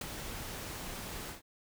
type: noise with ADSR envelope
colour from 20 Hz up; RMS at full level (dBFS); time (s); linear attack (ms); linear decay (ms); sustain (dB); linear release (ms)
pink; -34; 0.01-1.42; 5; 11; -8; 130
effects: none